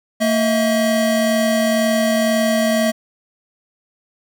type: tone pair together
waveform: square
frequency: 227.3 / 639.9 Hz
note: A#3 / D#5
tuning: -43 / +48 cents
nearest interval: octave + tritone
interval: 1791 cents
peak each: -18 dBFS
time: 0.2-2.92 s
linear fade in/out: 20 ms
effects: none